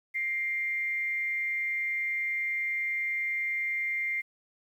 sine tone with amplitude modulation, 2100 Hz, C7, 6 cents sharp, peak -26 dBFS, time 0.14-4.22 s, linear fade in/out 20 ms, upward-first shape sine, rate 230 Hz, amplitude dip 40%, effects 10-bit

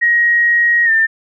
sine tone with pitch glide, 1888 to 1793.4 Hz, A#6 to A6, +22 to +33 cents, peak -9 dBFS, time 0.01-1.07 s, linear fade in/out 20 ms, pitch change -89 cents, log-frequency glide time 0.85-0.9 s, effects none

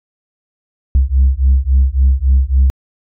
sine beating tone pair, 64.7 / 68.3 Hz, C2 / C#2, -19 / -25 cents, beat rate 3.6 Hz, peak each -10 dBFS, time 0.95-2.7 s, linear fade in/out 0 ms, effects tanh soft clip ceiling -4 dBFS

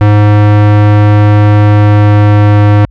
square tone with pitch glide, 104.3 to 103.64 Hz, G#2 to G#2, +8 to -3 cents, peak -3 dBFS, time 0.01-2.85 s, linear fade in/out 0 ms, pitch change -11 cents, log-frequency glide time 1.61-2.71 s, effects added 50 Hz sine -34 dBFS peak until 2.9 s + low-pass 2000 Hz 12 dB/octave

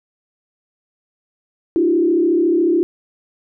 sine tone with frequency modulation, 340 Hz, F4, 46 cents flat, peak -12 dBFS, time 1.76-2.83 s, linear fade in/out 0 ms, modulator 34 Hz, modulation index 1, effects none

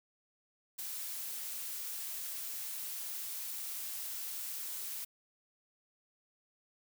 blue noise, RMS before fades -41 dBFS, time 0.78-5.05 s, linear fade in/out 10 ms, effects none

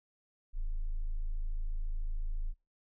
sine tone, 27 Hz, A0, 32 cents flat, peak -29 dBFS, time 0.53-2.54 s, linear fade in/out 50 ms, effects noise-tail reverb RT60 0.3 s tail -25 dB re dry + tanh soft clip ceiling -29 dBFS

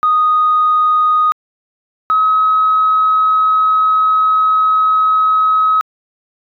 sine tone pair in turn, 1242 / 1276.2 Hz, D#6 / D#6, -3 / +44 cents, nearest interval unison, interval 47 cents, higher second, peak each -8 dBFS, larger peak neither, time 0.03-1.32 / 2.1-5.81 s, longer second, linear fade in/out 0 ms, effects tanh soft clip ceiling -4 dBFS

